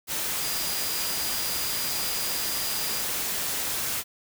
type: tone in noise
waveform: sine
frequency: 4872 Hz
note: D#8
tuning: 37 cents flat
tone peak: -34 dBFS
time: 0.38-3.04 s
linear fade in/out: 50 ms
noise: white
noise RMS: -29 dBFS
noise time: 0.07-4.04 s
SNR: -8 dB
effects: none